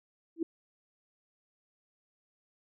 sine tone with exponential growth, 329.6 Hz, E4, in tune, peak -24 dBFS, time 0.36-0.43 s, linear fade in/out 5 ms, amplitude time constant 15 ms, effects none

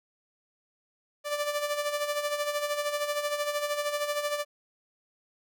sawtooth tone with tremolo, 587 Hz, D5, 1 cent flat, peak -22 dBFS, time 1.24-4.45 s, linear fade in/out 50 ms, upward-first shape sine, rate 13 Hz, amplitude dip 60%, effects none

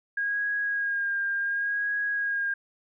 sine tone with vibrato, 1629 Hz, G#6, 34 cents flat, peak -25 dBFS, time 0.17-2.54 s, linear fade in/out 5 ms, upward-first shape sine, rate 0.69 Hz, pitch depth 28 cents each way, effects none

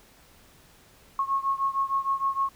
sine beating tone pair, 1089 / 1095.5 Hz, C#6 / C#6, -31 / -21 cents, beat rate 6.5 Hz, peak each -26 / -28 dBFS, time 1.19-2.49 s, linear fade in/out 2 ms, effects pink hiss -56 dBFS RMS until 2.55 s

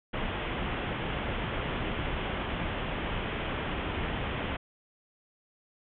pink low-pass noise, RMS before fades -33 dBFS, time 0.13-4.57 s, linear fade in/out 10 ms, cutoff 3400 Hz, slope 96 dB/octave, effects none

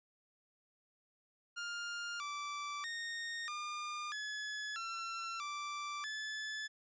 sawtooth tone with pitch steps, 1406 / 1164 / 1849 / 1206 / 1704 / 1352 / 1171 / 1730 Hz, F6 / D6 / A#6 / D6 / G#6 / E6 / D6 / A6, +11 / -16 / -15 / +46 / +44 / +43 / -5 / -30 cents, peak -36 dBFS, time 1.56-6.68 s, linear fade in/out 20 ms, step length 640 ms, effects resampled to 16000 Hz

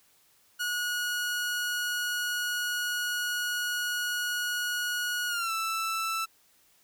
sawtooth tone with pitch glide, 1453 to 1324.7 Hz, F#6 to E6, -32 to +8 cents, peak -25 dBFS, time 0.59-6.26 s, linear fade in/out 20 ms, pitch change -160 cents, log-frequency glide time 5.28-5.52 s, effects white hiss -64 dBFS RMS until 6.83 s

